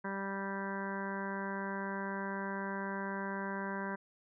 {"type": "harmonic tone", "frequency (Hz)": 196, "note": "G3", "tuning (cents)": 0, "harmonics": [1, 2, 3, 4, 5, 6, 7, 8, 9, 10], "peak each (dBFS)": [-40, -44, -46, -51, -42, -51, -52, -43, -51, -52], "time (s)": [0.04, 3.96], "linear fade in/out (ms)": 10, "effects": []}